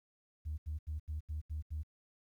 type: tone bursts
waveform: sine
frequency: 76.6 Hz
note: D#2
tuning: 27 cents flat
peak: -35 dBFS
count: 7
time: 0.45-1.834 s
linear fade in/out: 20 ms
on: 130 ms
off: 79 ms
effects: tanh soft clip ceiling -32 dBFS + 12-bit